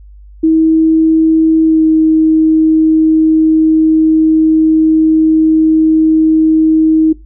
sine tone with pitch glide, 320.3 to 316.6 Hz, E4 to D#4, -50 to +30 cents, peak -5 dBFS, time 0.43-7.13 s, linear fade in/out 10 ms, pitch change -20 cents, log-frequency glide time 1.64-1.83 s, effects noise-tail reverb RT60 0.2 s tail -19 dB re dry + added 50 Hz sine -33 dBFS peak until 7.25 s

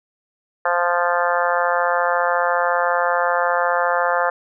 harmonic tone, 174.61 Hz, F3, in tune, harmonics 3 / 4 / 5 / 6 / 7 / 8 / 9 / 10, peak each -22 / -23 / -24 / -25 / -25 / -26 / -27 / -27 dBFS, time 0.65-4.3 s, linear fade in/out 5 ms, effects none

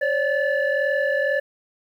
sine tone cluster, 539 / 581 / 1737 Hz, C#5 / D5 / A6, -49 / -19 / -23 cents, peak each -22 dBFS, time 0.01-1.4 s, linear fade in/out 10 ms, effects tanh soft clip ceiling -14 dBFS + 9-bit

